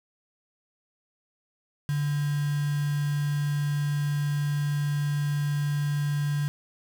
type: tone with quantisation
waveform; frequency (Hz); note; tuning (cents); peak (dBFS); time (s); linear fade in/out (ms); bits
sine; 145.6; D3; -15; -24; 1.89-6.48; 0; 6
effects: none